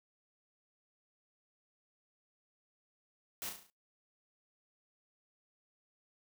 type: noise with echo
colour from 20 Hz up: white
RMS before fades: -41 dBFS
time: 3.42-3.49 s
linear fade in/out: 0 ms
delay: 35 ms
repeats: 6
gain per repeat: -5 dB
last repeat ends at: 3.7 s
effects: noise-tail reverb RT60 0.2 s tail -22 dB re dry